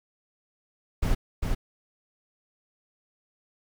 brown noise with echo, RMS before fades -23 dBFS, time 1.02-1.15 s, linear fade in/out 10 ms, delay 400 ms, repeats 1, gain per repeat -3 dB, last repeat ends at 1.55 s, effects none

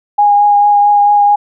sine tone with vibrato, 821 Hz, G#5, 20 cents flat, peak -5 dBFS, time 0.18-1.36 s, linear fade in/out 10 ms, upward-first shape triangle, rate 4.5 Hz, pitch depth 15 cents each way, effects none

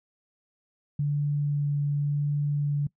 sine tone with vibrato, 145 Hz, D3, 22 cents flat, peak -23 dBFS, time 0.99-2.87 s, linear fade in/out 5 ms, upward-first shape sine, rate 0.9 Hz, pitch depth 8 cents each way, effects noise-tail reverb RT60 0.1 s tail -22 dB re dry

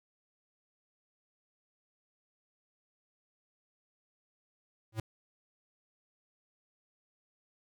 square tone with exponential growth, 110.6 Hz, A2, 9 cents sharp, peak -30 dBFS, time 4.92-5 s, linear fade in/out 5 ms, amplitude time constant 16 ms, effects none

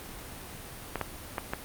clicks, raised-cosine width 0.5 ms, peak -14 dBFS, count 4, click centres 0.957 / 1.013 / 1.382 / 1.535 s, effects pink hiss -43 dBFS RMS until 1.64 s + Opus 32 kbps

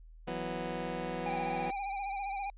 15% pulse chord, E suspended second, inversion none, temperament just, 164.81 / 185.42 / 247.2 Hz, E3 / F#3 / B3, 0 / +4 / +2 cents, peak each -34 dBFS, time 0.27-1.71 s, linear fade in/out 10 ms
square tone with vibrato, 793 Hz, G5, 20 cents sharp, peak -35 dBFS, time 1.26-2.5 s, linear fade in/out 2 ms, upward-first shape sine, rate 15 Hz, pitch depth 51 cents each way
effects added 40 Hz sine -50 dBFS peak until 2.57 s + resampled to 8000 Hz

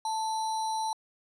sine tone with sample-and-hold, 881 Hz, A5, 2 cents sharp, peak -28 dBFS, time 0.05-0.93 s, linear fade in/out 2 ms, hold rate 4900 Hz, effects resampled to 24000 Hz

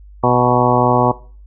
harmonic tone with a mistuned harmonic, 123.47 Hz, B2, in tune, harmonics 1 / 2 / 3 / 4 / 5 / 6 / 7 / 8 / 9, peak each -19 / -19 / -19 / -19 / -19 / -19 / -19 / -19 / -19 dBFS, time 0.23-1.12 s, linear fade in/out 10 ms, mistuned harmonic 8, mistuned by -33 cents, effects noise-tail reverb RT60 0.4 s tail -19 dB re dry + added 50 Hz sine -37 dBFS peak until 1.46 s

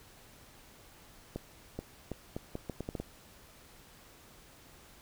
accelerating click train, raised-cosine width 2 ms, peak -23 dBFS, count 10, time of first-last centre 1.36-3 s, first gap 430 ms, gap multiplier 0.76, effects pink hiss -57 dBFS RMS until 5.01 s

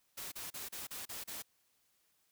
white noise bursts, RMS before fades -44 dBFS, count 7, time 0.17-1.424 s, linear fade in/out 10 ms, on 150 ms, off 34 ms, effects white hiss -75 dBFS RMS until 2.31 s

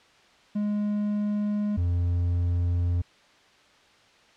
triangle tone pair in turn, 207.7 / 87.33 Hz, G#3 / F2, 0 / 0 cents, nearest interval octave + minor third, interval 1500 cents, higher first, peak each -22 / -20 dBFS, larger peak second, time 0.55-1.77 / 1.77-3.02 s, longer second, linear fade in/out 10 ms, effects white hiss -57 dBFS RMS until 4.36 s + low-pass 4000 Hz 12 dB/octave

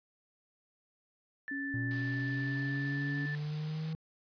sine tone, 1760 Hz, A6, in tune, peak -37 dBFS, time 1.48-3.35 s, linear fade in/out 0 ms
sine tone with pitch glide, 277 to 282.3 Hz, C#4 to C#4, -1 to +32 cents, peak -37 dBFS, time 1.51-3.26 s, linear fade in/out 5 ms, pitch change +33 cents, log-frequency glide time 1.76-2.84 s
triangle linear sweep, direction up, 116.54 to 159.9 Hz, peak -32 dBFS, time 1.74-3.95 s, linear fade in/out 0 ms
white noise, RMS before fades -48 dBFS, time 1.91-3.93 s, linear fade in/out 0 ms
effects resampled to 11025 Hz

